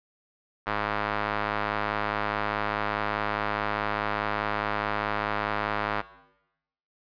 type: tone with band-pass filter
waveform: square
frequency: 52.4 Hz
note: G#1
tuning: 16 cents sharp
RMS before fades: -29 dBFS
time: 0.66-6.02 s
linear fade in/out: 20 ms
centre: 1300 Hz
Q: 1.3
effects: noise-tail reverb RT60 0.9 s tail -17 dB re dry + resampled to 11025 Hz

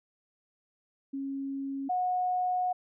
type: tone pair in turn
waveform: sine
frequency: 273.7 / 729 Hz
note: C#4 / F#5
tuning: -22 / -26 cents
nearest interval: octave + perfect fourth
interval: 1696 cents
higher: second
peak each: -32 / -26 dBFS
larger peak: second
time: 1.13-1.89 / 1.89-2.73 s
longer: second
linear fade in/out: 10 ms
effects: none

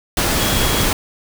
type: tone in noise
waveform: sine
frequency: 3320 Hz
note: G#7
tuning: 1 cent flat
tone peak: -26 dBFS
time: 0.4-0.85 s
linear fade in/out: 2 ms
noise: pink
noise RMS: -17 dBFS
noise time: 0.17-0.93 s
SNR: -12 dB
effects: none

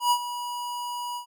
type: tone with ADSR envelope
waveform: square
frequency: 970 Hz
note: B5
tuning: 31 cents flat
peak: -18 dBFS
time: 0-1.26 s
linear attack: 110 ms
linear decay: 70 ms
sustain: -13 dB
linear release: 98 ms
effects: none

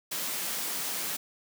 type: high-pass noise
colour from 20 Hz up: white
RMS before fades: -33 dBFS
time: 0.11-1.17 s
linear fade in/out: 10 ms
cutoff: 140 Hz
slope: 48 dB/octave
effects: none

